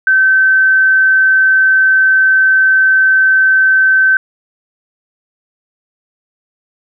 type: tone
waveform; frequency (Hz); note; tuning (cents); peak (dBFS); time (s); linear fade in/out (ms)
sine; 1540; G6; -31; -6; 0.07-4.17; 2
effects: none